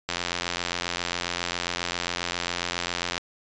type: click train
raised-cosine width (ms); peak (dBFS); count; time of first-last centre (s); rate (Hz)
0.2; -9; 271; 0.09-3.179; 87.4
effects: resampled to 16000 Hz